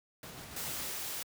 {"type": "noise with tremolo", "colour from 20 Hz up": "pink", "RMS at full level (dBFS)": -46, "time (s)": [0.23, 0.91], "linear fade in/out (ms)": 2, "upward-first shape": "square", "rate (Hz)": 7.1, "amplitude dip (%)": 25}
{"type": "noise", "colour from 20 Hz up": "white", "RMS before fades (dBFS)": -39, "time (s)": [0.56, 1.23], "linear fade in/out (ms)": 5}
{"effects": ["high-pass 60 Hz 12 dB/octave"]}